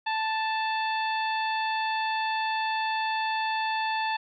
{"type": "harmonic tone", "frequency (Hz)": 880, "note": "A5", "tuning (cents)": 0, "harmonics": [1, 2, 3, 4, 5], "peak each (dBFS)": [-27, -33, -35, -39, -41], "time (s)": [0.06, 4.17], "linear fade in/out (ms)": 10, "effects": []}